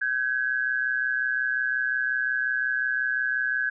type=tone pair together; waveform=sine; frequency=1535.6 / 1661.2 Hz; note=G6 / G#6; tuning=-36 / 0 cents; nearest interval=minor second; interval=136 cents; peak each=-26 dBFS; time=0.01-3.7 s; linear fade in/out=10 ms; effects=none

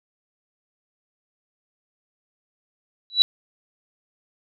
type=tone with exponential growth; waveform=sine; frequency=3937 Hz; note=B7; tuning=6 cents flat; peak=-6 dBFS; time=3.1-3.22 s; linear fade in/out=0 ms; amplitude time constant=24 ms; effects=none

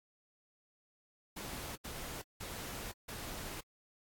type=noise bursts at uneven times; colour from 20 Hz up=pink; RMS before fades=-44 dBFS; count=4; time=1.36-1.76 / 1.84-2.22 / 2.4-2.92 / 3.08-3.61 s; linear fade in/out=10 ms; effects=AAC 64 kbps

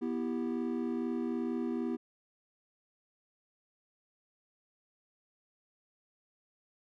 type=chord; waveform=triangle; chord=E minor; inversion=second; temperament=equal with one note detuned; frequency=245.5 / 329.6 / 392 Hz; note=B3 / E4 / G4; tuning=-10 / 0 / 0 cents; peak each=-32 / -35 / -37 dBFS; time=0.01-1.97 s; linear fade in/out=20 ms; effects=none

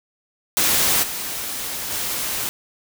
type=noise with level steps; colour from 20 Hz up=white; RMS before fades=-18 / -28 / -25 dBFS; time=0.57-2.49 s; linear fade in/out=0 ms; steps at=1.02 / 1.9 s; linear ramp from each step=20 ms; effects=none

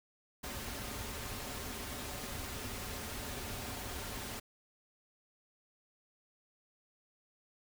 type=noise with comb filter; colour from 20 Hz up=pink; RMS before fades=-42 dBFS; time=0.43-4.4 s; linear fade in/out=10 ms; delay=6.1 ms; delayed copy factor=-0.5; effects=none

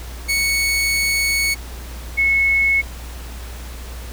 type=tone pair in turn; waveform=sawtooth / sine; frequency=2217 / 2193 Hz; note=C#7 / C#7; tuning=0 / -19 cents; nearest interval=unison; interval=19 cents; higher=first; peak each=-13 dBFS; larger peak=neither; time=0.28-1.55 / 2.17-2.82 s; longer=first; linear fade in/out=20 ms; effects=added 60 Hz sine -30 dBFS peak until 4.12 s + pink hiss -38 dBFS RMS until 4.12 s

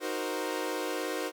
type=chord; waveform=sawtooth; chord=C half-diminished seventh; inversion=first; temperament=equal; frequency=311.1 / 370 / 466.2 / 523.3 Hz; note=Eb4 / Gb4 / Bb4 / C5; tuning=0 / 0 / 0 / 0 cents; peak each=-33 dBFS; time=0-1.32 s; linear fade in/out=50 ms; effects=none

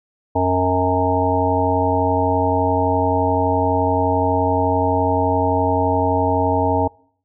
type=harmonic tone; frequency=91.7 Hz; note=F#2; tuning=15 cents flat; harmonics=1 / 3 / 5 / 7 / 9 / 10; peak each=-22 / -22 / -22 / -22 / -22 / -22 dBFS; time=0.35-6.88 s; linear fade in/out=10 ms; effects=noise-tail reverb RT60 0.6 s tail -24 dB re dry

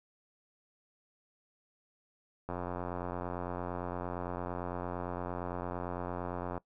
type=click train; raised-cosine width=1 ms; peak=-23 dBFS; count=364; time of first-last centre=2.49-6.578 s; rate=88.8 Hz; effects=noise-tail reverb RT60 0.1 s tail -21 dB re dry

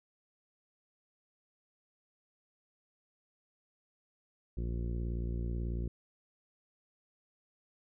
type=harmonic tone; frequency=58.27 Hz; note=A#1; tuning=in tune; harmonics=1 / 2 / 3 / 4 / 5 / 6 / 7 / 8 / 9; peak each=-34 / -40 / -44 / -47 / -54 / -47 / -55 / -60 / -61 dBFS; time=4.57-5.88 s; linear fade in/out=5 ms; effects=none

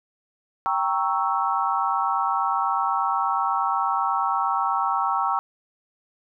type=chord; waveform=sine; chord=G diminished seventh; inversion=none; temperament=equal; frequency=784 / 932.3 / 1108.7 / 1318.5 Hz; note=G5 / Bb5 / Db6 / Fb6; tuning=0 / 0 / 0 / 0 cents; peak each=-26 dBFS; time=0.66-5.39 s; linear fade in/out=0 ms; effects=none

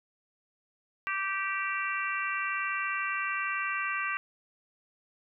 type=harmonic tone; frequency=389.5 Hz; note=G4; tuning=11 cents flat; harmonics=3 / 4 / 5 / 6 / 7; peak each=-34 / -35 / -36 / -37 / -37 dBFS; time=1.07-4.17 s; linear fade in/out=0 ms; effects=none

